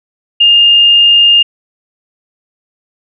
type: tone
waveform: sine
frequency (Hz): 2821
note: F7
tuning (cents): +17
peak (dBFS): -3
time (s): 0.4-1.43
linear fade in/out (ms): 10
effects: none